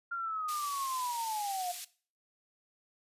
sine linear sweep, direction down, 1400 to 698.5 Hz, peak -33 dBFS, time 0.11-1.72 s, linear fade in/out 10 ms
white band-pass noise, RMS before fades -43 dBFS, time 0.48-1.85 s, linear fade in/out 10 ms, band 2800 to 12000 Hz, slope 12 dB/octave
effects noise-tail reverb RT60 0.4 s tail -18 dB re dry + resampled to 32000 Hz

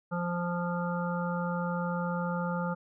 harmonic tone, 174.61 Hz, F3, in tune, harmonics 1 / 3 / 5 / 7 / 8, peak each -31 / -36 / -38 / -39 / -40 dBFS, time 0.11-2.75 s, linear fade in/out 20 ms, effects none

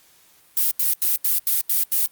violet noise bursts, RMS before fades -19 dBFS, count 7, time 0.57-2.06 s, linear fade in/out 0 ms, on 140 ms, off 85 ms, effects white hiss -55 dBFS RMS until 2.11 s + Opus 48 kbps

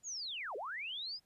sine linear two-way sweep, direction down then up, 7040 to 374.5 to 5160 Hz, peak -39 dBFS, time 0.03-1.2 s, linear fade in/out 50 ms, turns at 0.56 s, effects pink hiss -75 dBFS RMS until 1.25 s + resampled to 32000 Hz

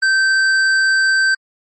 sine tone with hard clipping, 1554 Hz, G6, 16 cents flat, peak -13 dBFS, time 0.02-1.35 s, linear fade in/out 10 ms, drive 9 dB, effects MP3 32 kbps

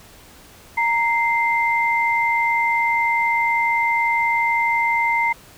sine tone pair together, 930 / 2088 Hz, A#5 / C7, -4 / -4 cents, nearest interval octave + major second, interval 1400 cents, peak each -19 dBFS, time 0.77-5.33 s, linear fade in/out 10 ms, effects pink hiss -46 dBFS RMS until 5.57 s

